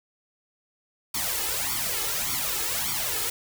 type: noise with flanger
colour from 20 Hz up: white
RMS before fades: -28 dBFS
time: 1.14-3.3 s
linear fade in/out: 5 ms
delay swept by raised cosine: 0.88 to 2.38 ms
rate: 1.7 Hz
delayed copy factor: +0.8
effects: none